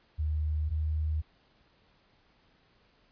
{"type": "tone pair in turn", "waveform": "sine", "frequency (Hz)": [76.6, 77.49], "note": ["D#2", "D#2"], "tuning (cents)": [-27, -7], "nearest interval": "unison", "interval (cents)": 20, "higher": "second", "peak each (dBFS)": -27, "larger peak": "neither", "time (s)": [[0.18, 0.7], [0.7, 1.22]], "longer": "neither", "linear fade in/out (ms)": 20, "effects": ["pink hiss -66 dBFS RMS until 3.11 s", "resampled to 11025 Hz"]}